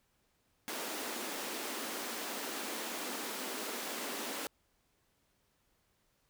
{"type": "high-pass noise", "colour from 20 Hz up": "pink", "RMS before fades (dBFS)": -40, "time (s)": [0.68, 4.47], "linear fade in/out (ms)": 0, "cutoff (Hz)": 220, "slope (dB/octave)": 48, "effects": ["pink hiss -75 dBFS RMS until 6.29 s"]}